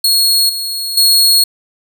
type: tone with level steps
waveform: sawtooth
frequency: 4317 Hz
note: C#8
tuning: 47 cents flat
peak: -6 / -15 / -4 dBFS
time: 0.04-1.44 s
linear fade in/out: 5 ms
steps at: 0.49 / 0.97 s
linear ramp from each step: 5 ms
effects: none